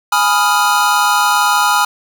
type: chord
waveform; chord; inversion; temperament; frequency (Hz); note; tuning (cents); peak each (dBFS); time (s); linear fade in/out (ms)
square; F half-diminished seventh; first; equal; 830.6 / 987.8 / 1244.5 / 1396.9; Ab5 / Cb6 / Eb6 / F6; 0 / 0 / 0 / 0; -17; 0.12-1.85; 5
effects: none